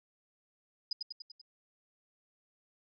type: tone with echo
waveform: sine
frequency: 4978 Hz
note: D#8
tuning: in tune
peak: -30 dBFS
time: 0.91-0.93 s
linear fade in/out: 5 ms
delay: 97 ms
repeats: 5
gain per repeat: -4 dB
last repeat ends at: 1.415 s
effects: none